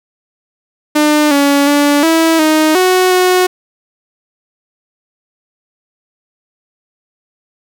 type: tone with pitch steps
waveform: sawtooth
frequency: 300.4 / 282.8 / 288.8 / 325.9 / 311.2 / 368.8 / 365.9 Hz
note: D4 / C#4 / D4 / E4 / D#4 / F#4 / F#4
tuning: +39 / +35 / -29 / -20 / 0 / -6 / -19 cents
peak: -4 dBFS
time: 0.95-3.47 s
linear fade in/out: 10 ms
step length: 360 ms
effects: none